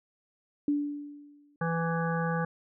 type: tone with exponential decay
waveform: sine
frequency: 290.6 Hz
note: D4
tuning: 18 cents flat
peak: -22 dBFS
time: 0.68-1.56 s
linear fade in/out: 2 ms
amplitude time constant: 190 ms
type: harmonic tone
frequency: 166.1 Hz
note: E3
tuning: 13 cents sharp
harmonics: 1 / 3 / 5 / 7 / 9 / 10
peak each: -29 / -34 / -36 / -37 / -39 / -39 dBFS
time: 1.61-2.45 s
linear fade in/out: 5 ms
effects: none